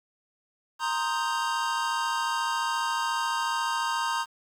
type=chord; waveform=square; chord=C minor seventh; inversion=third; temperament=equal; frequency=932.3 / 1046.5 / 1244.5 / 1568 Hz; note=Bb5 / C6 / Eb6 / G6; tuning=0 / 0 / 0 / 0 cents; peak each=-30 / -33 / -34 / -34 dBFS; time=0.79-4.26 s; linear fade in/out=50 ms; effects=low-pass 8000 Hz 12 dB/octave + 9-bit